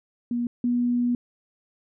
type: tone pair in turn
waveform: sine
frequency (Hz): 239.6 / 242.8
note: A#3 / B3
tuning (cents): +48 / -29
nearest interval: unison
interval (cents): 23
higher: second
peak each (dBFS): -23 / -20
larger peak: second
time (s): 0.31-0.47 / 0.64-1.15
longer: second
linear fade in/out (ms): 2
effects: none